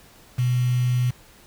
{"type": "tone with quantisation", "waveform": "sine", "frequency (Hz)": 124.4, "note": "B2", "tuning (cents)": 13, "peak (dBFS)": -18, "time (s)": [0.38, 1.11], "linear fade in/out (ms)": 10, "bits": 6, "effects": ["pink hiss -51 dBFS RMS until 1.46 s"]}